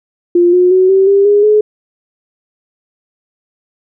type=tone with pitch steps; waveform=sine; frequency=349.2 / 360.7 / 372.5 / 384.8 / 397.4 / 410.5 / 424 Hz; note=F4 / F#4 / F#4 / G4 / G4 / G#4 / G#4; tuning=0 / -44 / +12 / -32 / +24 / -20 / +36 cents; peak=-5 dBFS; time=0.35-1.61 s; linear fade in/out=5 ms; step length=180 ms; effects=none